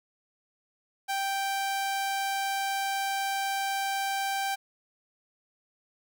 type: tone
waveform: sawtooth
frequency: 784 Hz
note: G5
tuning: in tune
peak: -24 dBFS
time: 1.08-4.56 s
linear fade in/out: 20 ms
effects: none